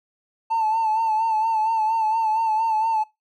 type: tone with vibrato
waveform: triangle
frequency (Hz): 885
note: A5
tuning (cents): +10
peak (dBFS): -15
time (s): 0.5-3.04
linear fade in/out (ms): 20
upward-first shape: sine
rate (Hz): 4.3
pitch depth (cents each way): 50
effects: noise-tail reverb RT60 0.2 s tail -24 dB re dry + tanh soft clip ceiling -15 dBFS